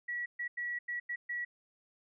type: tone bursts at uneven times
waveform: sine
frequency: 1931 Hz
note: B6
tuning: 39 cents flat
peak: -34 dBFS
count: 6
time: 0.08-0.26 / 0.39-0.48 / 0.57-0.79 / 0.88-1 / 1.09-1.16 / 1.29-1.45 s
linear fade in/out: 10 ms
effects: none